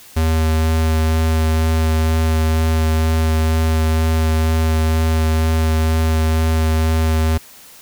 square tone with vibrato, 79.8 Hz, D#2, 44 cents sharp, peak -14 dBFS, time 0.16-7.38 s, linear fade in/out 10 ms, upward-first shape sine, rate 2.1 Hz, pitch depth 10 cents each way, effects white hiss -42 dBFS RMS until 7.81 s

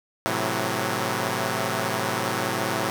5% pulse chord, F# half-diminished seventh, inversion first, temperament equal, 110 / 130.81 / 164.81 / 185 Hz, A2 / C3 / E3 / F#3, 0 / 0 / 0 / 0 cents, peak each -17 / -18 / -22 / -18 dBFS, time 0.26-2.9 s, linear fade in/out 0 ms, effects none

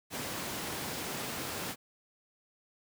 pink high-pass noise, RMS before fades -38 dBFS, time 0.1-1.76 s, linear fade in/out 50 ms, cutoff 130 Hz, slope 12 dB/octave, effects none

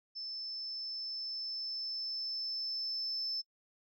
sine tone with level ramp, 5274 Hz, E8, in tune, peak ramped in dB -39 to -33 dBFS, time 0.15-3.42 s, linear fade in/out 20 ms, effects noise-tail reverb RT60 0.1 s tail -25 dB re dry + tanh soft clip ceiling -29 dBFS

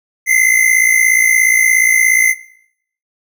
square tone pair together, 2036 / 2093 Hz, C7 / C7, -48 / 0 cents, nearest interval unison, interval 48 cents, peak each -12 dBFS, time 0.26-2.35 s, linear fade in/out 50 ms, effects noise-tail reverb RT60 0.7 s tail -19 dB re dry

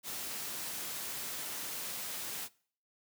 white noise, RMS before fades -40 dBFS, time 0.03-2.49 s, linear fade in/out 50 ms, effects noise-tail reverb RT60 0.5 s tail -22 dB re dry + high-pass 100 Hz 12 dB/octave

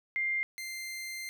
sine / sawtooth tone pair in turn, 2100 / 2090 Hz, C7 / C7, +6 / -2 cents, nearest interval unison, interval 8 cents, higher first, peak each -28 / -34 dBFS, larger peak first, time 0.16-0.43 / 0.58-1.29 s, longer second, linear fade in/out 0 ms, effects none

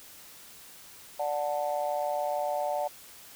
sine chord, D major, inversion none, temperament just, 587.3 / 734.2 / 881 Hz, D5 / F#5 / A5, 0 / -14 / +2 cents, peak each -30 / -31 / -34 dBFS, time 1.19-2.88 s, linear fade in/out 10 ms, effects tanh soft clip ceiling -18 dBFS + white hiss -50 dBFS RMS until 3.35 s

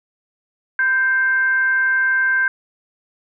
sine tone with frequency modulation, 1568 Hz, G6, in tune, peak -14 dBFS, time 0.79-2.48 s, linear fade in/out 2 ms, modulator 553 Hz, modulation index 0.29, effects none

